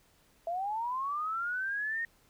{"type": "linear sweep", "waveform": "sine", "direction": "up", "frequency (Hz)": [659.3, 1864.7], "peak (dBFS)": -31, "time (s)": [0.47, 2.05], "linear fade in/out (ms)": 2, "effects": ["pink hiss -66 dBFS RMS until 2.29 s"]}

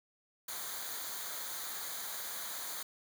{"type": "noise with comb filter", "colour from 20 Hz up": "white", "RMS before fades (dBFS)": -41, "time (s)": [0.48, 2.83], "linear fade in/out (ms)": 5, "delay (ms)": 0.37, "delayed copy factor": -0.7, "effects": []}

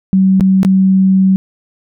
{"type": "tone with dropouts", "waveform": "sine", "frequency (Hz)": 190.3, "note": "F#3", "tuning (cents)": 49, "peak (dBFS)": -6, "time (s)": [0.13, 1.36], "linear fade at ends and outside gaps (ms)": 0, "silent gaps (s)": [[0.398, 0.408], [0.631, 0.649]], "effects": []}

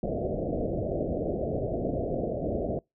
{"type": "low-pass noise", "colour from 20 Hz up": "white", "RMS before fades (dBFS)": -30, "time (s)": [0.03, 2.79], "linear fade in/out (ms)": 2, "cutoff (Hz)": 680, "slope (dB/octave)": 96, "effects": ["noise-tail reverb RT60 0.2 s tail -26 dB re dry"]}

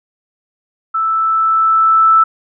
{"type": "tone with level ramp", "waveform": "sine", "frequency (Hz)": 1318.5, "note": "E6", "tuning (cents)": 0, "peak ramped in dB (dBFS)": [-13, -5], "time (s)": [0.94, 2.24], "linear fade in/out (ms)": 10, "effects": []}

